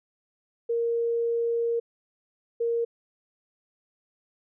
sine tone pair in turn, 466.3 / 466.3 Hz, A#4 / A#4, +1 / +1 cents, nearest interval unison, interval 0 cents, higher neither, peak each -23 dBFS, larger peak neither, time 0.69-1.8 / 2.6-2.85 s, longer first, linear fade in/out 10 ms, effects none

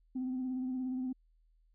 sine tone with vibrato, 256.6 Hz, C4, 34 cents flat, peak -32 dBFS, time 0.15-1.13 s, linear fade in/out 10 ms, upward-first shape triangle, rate 17 Hz, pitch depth 37 cents each way, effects tanh soft clip ceiling -30 dBFS + added 40 Hz sine -65 dBFS peak until 1.74 s

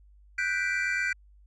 triangle chord, G major seventh, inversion third, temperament equal, 1480 / 1568 / 1975.5 / 2349 Hz, F#6 / G6 / B6 / D7, 0 / 0 / 0 / 0 cents, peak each -30 dBFS, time 0.38-1.13 s, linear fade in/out 5 ms, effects added 50 Hz sine -53 dBFS peak until 1.46 s + resampled to 22050 Hz

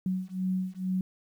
sine beating tone pair, 185 / 187.2 Hz, F#3 / F#3, 0 / +20 cents, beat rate 2.2 Hz, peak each -31 dBFS, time 0.06-1.01 s, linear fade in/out 2 ms, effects 10-bit

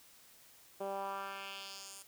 10% pulse tone with band-pass filter sweep, 196 Hz, G3, in tune, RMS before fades -43 dBFS, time 0.8-2.03 s, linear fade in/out 10 ms, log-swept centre 500 to 10000 Hz, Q 1.7, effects white hiss -61 dBFS RMS until 2.07 s

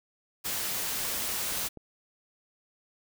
white noise, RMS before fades -32 dBFS, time 0.44-1.69 s, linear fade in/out 20 ms
clicks, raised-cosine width 2 ms, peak -31 dBFS, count 2, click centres 1.523 / 1.773 s
effects none

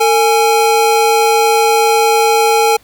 square tone pair together, 451.6 / 830.6 Hz, A4 / G#5, +45 / 0 cents, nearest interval major seventh, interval 1055 cents, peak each -12 dBFS, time 0-2.77 s, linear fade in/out 10 ms, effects pink hiss -48 dBFS RMS until 2.83 s

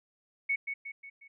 sine tone with echo, 2217 Hz, C#7, in tune, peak -26 dBFS, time 0.49-0.56 s, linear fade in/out 10 ms, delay 180 ms, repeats 4, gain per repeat -6 dB, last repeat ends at 1.28 s, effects none

